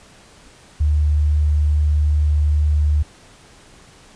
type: tone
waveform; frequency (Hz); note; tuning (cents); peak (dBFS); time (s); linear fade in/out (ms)
sine; 74.8; D2; +32; -13; 0.8-3.03; 10
effects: pink hiss -47 dBFS RMS until 4.15 s + resampled to 22050 Hz